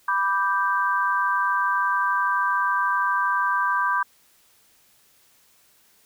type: chord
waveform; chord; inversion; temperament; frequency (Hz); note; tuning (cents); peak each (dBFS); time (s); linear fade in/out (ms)
sine; G major; first; equal; 987.8 / 1174.7 / 1568; B5 / D6 / G6; 0 / 0 / 0; -24; 0.08-4.03; 5
effects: white hiss -59 dBFS RMS until 6.05 s

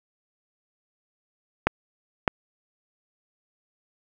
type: clicks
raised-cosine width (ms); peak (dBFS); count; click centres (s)
0.5; -3; 2; 1.67 / 2.278
effects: none

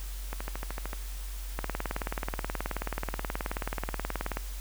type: two click trains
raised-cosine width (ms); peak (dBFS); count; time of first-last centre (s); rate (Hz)
0.5; -16 / -20; 53 / 9; 1.59-4.371 / 0.33-0.932; 18.7 / 13.3
effects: added 46 Hz sine -35 dBFS peak until 4.6 s + white hiss -47 dBFS RMS until 4.6 s

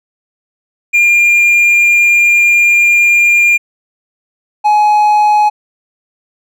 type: tone pair in turn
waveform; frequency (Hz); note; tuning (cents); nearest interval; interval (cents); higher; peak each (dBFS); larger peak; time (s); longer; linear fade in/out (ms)
triangle; 2403 / 841.3; D7 / G#5; +39 / +22; octave + tritone; 1817; first; -4; neither; 0.93-3.58 / 4.64-5.5; first; 20
effects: none

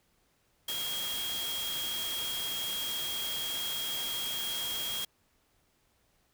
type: tone in noise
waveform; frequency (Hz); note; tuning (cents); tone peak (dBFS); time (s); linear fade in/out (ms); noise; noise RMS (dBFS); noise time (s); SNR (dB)
sine; 3261; G#7; -32; -34; 0.68-5.05; 5; white; -38; 0.68-5.05; +1
effects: pink hiss -71 dBFS RMS until 6.33 s

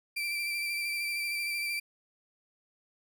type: tone with vibrato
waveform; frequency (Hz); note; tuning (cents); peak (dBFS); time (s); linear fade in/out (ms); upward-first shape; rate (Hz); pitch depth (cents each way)
35% pulse; 2349; D7; 0; -29; 0.16-1.8; 10; square; 13; 19
effects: none

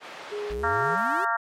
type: band-pass noise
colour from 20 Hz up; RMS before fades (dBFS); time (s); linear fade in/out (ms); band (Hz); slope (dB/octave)
pink; -41; 0-0.56; 50; 510 to 3100; 12
type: tone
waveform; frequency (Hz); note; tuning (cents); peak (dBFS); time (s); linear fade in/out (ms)
sine; 415; G#4; -1; -29; 0.31-0.96; 20
type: exponential sweep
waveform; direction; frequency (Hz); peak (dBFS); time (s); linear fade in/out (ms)
square; up; 51.8 to 413.2; -34; 0.5-1.25; 5
type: harmonic tone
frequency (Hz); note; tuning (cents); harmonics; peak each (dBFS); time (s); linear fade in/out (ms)
230; A#3; -23; 3 / 4 / 5 / 6 / 7 / 8; -31 / -28 / -30 / -26 / -32 / -35; 0.63-1.37; 10
effects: MP3 64 kbps

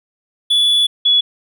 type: tone pair in turn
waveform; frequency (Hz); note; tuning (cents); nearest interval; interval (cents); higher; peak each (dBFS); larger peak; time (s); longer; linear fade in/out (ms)
triangle / sine; 3432 / 3395; A7 / G#7; -44 / +37; unison; 19; first; -9; neither; 0.5-0.87 / 1.05-1.21; first; 10
effects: none

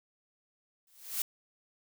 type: noise with exponential growth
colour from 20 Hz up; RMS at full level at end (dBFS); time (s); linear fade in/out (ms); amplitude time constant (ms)
blue; -29; 0.87-1.22; 2; 74
effects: none

